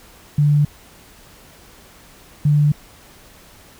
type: tone pair in turn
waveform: sine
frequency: 146.83 / 147.57 Hz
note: D3 / D3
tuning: 0 / +9 cents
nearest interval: unison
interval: 9 cents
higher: second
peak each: -11 dBFS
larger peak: neither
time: 0.38-0.65 / 2.45-2.72 s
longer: neither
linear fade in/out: 5 ms
effects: pink hiss -46 dBFS RMS until 3.79 s